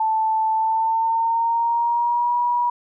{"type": "tone with pitch glide", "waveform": "sine", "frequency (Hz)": [880, 965.2], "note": ["A5", "B5"], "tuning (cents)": [0, -40], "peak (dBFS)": -17, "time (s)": [0, 2.7], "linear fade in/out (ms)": 5, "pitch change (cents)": 160, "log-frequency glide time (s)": [0.52, 2.35], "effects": []}